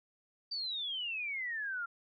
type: exponential sweep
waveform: sine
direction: down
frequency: 4681 to 1365 Hz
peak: -35 dBFS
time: 0.51-1.86 s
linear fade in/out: 10 ms
effects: none